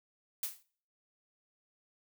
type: noise with exponential decay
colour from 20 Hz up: blue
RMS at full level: -32 dBFS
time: 0.43-0.63 s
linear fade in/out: 2 ms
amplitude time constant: 43 ms
effects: noise-tail reverb RT60 0.5 s tail -22 dB re dry